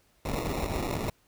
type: noise with sample-and-hold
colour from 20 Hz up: pink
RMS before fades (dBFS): -31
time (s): 0.25-1.1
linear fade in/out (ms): 5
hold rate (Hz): 1575
effects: pink hiss -66 dBFS RMS until 1.27 s